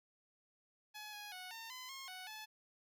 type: tone with pitch steps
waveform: 10% pulse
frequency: 846 / 831 / 736 / 908 / 1017 / 1076 / 741 / 863 Hz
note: G#5 / G#5 / F#5 / A#5 / C6 / C6 / F#5 / A5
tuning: +32 / +1 / -9 / -46 / -50 / +48 / +2 / -34 cents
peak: -39 dBFS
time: 0.94-2.46 s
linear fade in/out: 20 ms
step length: 190 ms
effects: none